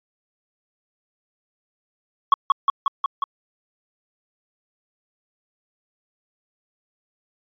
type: tone with echo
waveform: triangle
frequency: 1108.7 Hz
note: C#6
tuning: in tune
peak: -8 dBFS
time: 2.32-2.34 s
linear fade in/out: 2 ms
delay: 180 ms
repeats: 5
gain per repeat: -2 dB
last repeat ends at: 3.24 s
effects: resampled to 11025 Hz